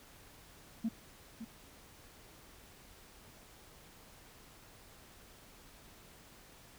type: tone with echo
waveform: sine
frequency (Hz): 225.9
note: A3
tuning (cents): +46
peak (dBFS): -29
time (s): 0.84-0.89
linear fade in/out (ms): 10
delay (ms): 560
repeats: 1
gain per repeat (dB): -12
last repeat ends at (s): 1.45
effects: tanh soft clip ceiling -28 dBFS + pink hiss -58 dBFS RMS until 6.78 s